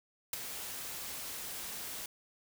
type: noise with ADSR envelope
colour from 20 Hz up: white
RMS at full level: -32 dBFS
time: 0.33-2.06 s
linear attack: 4 ms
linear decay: 12 ms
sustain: -10 dB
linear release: 3 ms
effects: none